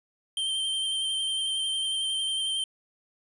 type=tone with vibrato; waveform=square; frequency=3136 Hz; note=G7; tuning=in tune; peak=-27 dBFS; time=0.37-2.64 s; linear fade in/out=2 ms; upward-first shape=square; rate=11 Hz; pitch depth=13 cents each way; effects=resampled to 24000 Hz